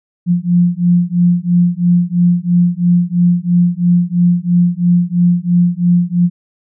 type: beating tone pair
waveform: sine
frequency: 173.9 / 176.9 Hz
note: F3 / F3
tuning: -7 / +23 cents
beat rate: 3 Hz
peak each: -12 / -12 dBFS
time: 0.26-6.3 s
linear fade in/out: 50 ms
effects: none